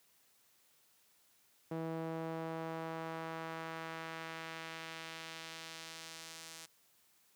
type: tone with band-pass filter sweep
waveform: sawtooth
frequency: 162.6 Hz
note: E3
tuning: 23 cents flat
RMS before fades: -44 dBFS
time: 1.71-6.66 s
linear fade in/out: 5 ms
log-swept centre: 440 to 7100 Hz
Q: 0.84
effects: white hiss -70 dBFS RMS until 7.35 s + high-pass 80 Hz 12 dB/octave